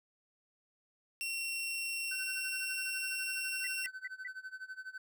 sawtooth tone, 2727 Hz, F7, 42 cents flat, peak -32 dBFS, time 1.21-3.86 s, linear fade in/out 0 ms
triangle tone with tremolo, 1523 Hz, F#6, 50 cents sharp, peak -38 dBFS, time 2.11-4.98 s, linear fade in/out 5 ms, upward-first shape sine, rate 12 Hz, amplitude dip 90%
sine tone bursts, 1975.5 Hz, B6, in tune, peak -38 dBFS, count 4, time 3.64-4.278 s, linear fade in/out 5 ms, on 32 ms, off 170 ms
effects none

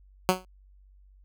10% pulse tone with exponential decay, 185 Hz, F#3, in tune, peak -8 dBFS, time 0.29-0.45 s, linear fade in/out 0 ms, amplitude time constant 33 ms, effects added 48 Hz sine -53 dBFS peak until 1.24 s

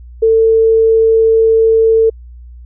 sine tone, 447.9 Hz, A4, 31 cents sharp, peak -6 dBFS, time 0.22-2.1 s, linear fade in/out 10 ms, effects added 60 Hz sine -31 dBFS peak until 2.65 s

